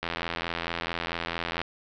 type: click train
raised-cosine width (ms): 0.3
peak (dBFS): -13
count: 135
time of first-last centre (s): 0.03-1.616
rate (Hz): 84.5
effects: low-pass 5000 Hz 12 dB/octave